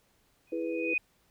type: tone with exponential growth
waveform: sine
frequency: 2489 Hz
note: D#7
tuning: in tune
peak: -24 dBFS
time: 0.47-0.98 s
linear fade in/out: 5 ms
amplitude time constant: 110 ms
type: chord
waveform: sine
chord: E major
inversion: none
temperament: equal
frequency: 329.6 / 415.3 / 493.9 Hz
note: E4 / G#4 / B4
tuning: 0 / 0 / 0 cents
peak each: -33 / -39 / -34 dBFS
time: 0.52-0.94 s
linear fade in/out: 5 ms
effects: pink hiss -69 dBFS RMS until 1.3 s